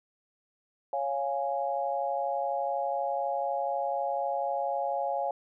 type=chord; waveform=sine; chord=Db major; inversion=none; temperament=equal; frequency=554.4 / 698.5 / 830.6 Hz; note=Db5 / F5 / Ab5; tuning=0 / 0 / 0 cents; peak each=-32 dBFS; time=0.93-5.31 s; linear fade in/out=2 ms; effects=none